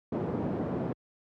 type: band-pass noise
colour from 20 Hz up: pink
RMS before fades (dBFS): -32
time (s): 0.12-0.93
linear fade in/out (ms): 5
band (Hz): 150 to 520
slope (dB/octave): 12
effects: high-pass 60 Hz 12 dB/octave